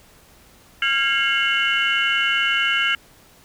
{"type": "tone cluster", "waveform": "sine", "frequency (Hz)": [1385, 1634, 2155, 2771, 2984], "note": ["F6", "G#6", "C#7", "F7", "F#7"], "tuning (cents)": [-15, -29, -49, -14, 14], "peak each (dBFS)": -23, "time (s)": [0.82, 2.95], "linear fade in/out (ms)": 2, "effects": ["tanh soft clip ceiling -9 dBFS", "pink hiss -51 dBFS RMS until 3.44 s"]}